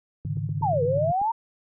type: chord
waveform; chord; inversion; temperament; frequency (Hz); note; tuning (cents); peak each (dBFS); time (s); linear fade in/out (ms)
sine; Ab suspended fourth; none; equal with one note detuned; 103.83 / 140.2 / 155.56; Ab2 / Db3 / Eb3; 0 / +20 / 0; -30; 0.25-1.12; 5
type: click train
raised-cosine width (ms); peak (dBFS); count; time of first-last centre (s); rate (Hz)
3; -29; 9; 0.25-1.216; 8.28
type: exponential two-way sweep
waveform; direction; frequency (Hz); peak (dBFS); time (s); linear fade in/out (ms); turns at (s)
sine; down then up; 939 to 466.2 to 939; -21; 0.62-1.32; 10; 0.83
effects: none